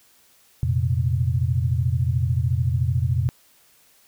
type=chord; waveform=sine; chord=F suspended fourth; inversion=none; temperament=equal with one note detuned; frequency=87.31 / 116.54 / 130.21 Hz; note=F2 / Bb2 / C3; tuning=0 / 0 / -8 cents; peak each=-23 dBFS; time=0.63-3.29 s; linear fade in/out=0 ms; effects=white hiss -57 dBFS RMS until 4.07 s